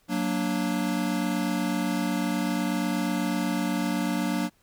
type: chord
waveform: square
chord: Gb augmented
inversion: none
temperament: equal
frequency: 185 / 233.1 / 293.7 Hz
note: Gb3 / Bb3 / D4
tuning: 0 / 0 / 0 cents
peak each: -30 dBFS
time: 0.08-4.5 s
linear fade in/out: 50 ms
effects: pink hiss -65 dBFS RMS until 4.62 s